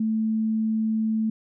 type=tone; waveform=sine; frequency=220 Hz; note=A3; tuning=in tune; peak=-21 dBFS; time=0-1.3 s; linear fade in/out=5 ms; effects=none